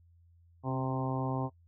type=harmonic tone with a mistuned harmonic; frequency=130.81 Hz; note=C3; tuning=in tune; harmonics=1 / 2 / 3 / 4 / 5 / 6 / 7 / 8; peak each=-33 / -36 / -42 / -43 / -42 / -41 / -41 / -43 dBFS; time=0.63-1.5 s; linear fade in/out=50 ms; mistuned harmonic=2; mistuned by=+27 cents; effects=noise-tail reverb RT60 0.1 s tail -21 dB re dry + added 85 Hz sine -59 dBFS peak until 1.67 s